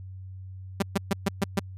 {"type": "tone bursts", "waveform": "sawtooth", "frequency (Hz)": 196.4, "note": "G3", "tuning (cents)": 4, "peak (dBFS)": -17, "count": 6, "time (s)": [0.8, 1.594], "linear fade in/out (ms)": 5, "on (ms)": 24, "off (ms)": 130, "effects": ["added 94 Hz sine -38 dBFS peak until 1.77 s", "resampled to 32000 Hz"]}